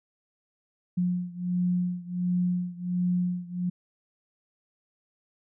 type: beating tone pair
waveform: sine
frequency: 178.2 / 179.6 Hz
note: F3 / F3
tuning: +35 / +49 cents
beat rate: 1.4 Hz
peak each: -27 / -29 dBFS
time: 0.97-3.7 s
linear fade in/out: 10 ms
effects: none